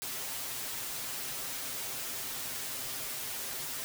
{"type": "noise with comb filter", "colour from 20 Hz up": "white", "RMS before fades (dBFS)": -38, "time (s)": [0.02, 3.84], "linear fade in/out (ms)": 0, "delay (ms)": 7.6, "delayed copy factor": 0.9, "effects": []}